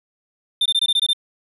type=tone bursts; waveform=triangle; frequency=3590 Hz; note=A7; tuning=34 cents sharp; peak=-13 dBFS; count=8; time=0.61-1.133 s; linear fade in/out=5 ms; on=47 ms; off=21 ms; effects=resampled to 32000 Hz